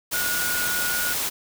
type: tone in noise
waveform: sine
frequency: 1448 Hz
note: F#6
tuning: 38 cents flat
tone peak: -26 dBFS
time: 0.13-1.14 s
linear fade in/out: 20 ms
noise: white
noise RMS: -26 dBFS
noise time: 0.11-1.3 s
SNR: -3 dB
effects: none